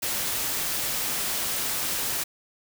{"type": "noise", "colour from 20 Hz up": "white", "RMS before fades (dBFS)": -28, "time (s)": [0.02, 2.24], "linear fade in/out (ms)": 10, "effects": []}